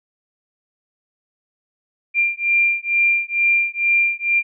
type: beating tone pair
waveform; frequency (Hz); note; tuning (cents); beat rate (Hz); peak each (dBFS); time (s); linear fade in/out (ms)
sine; 2383 / 2385.2; D7 / D7; +25 / +26; 2.2; -18; 2.14-4.43; 50
effects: none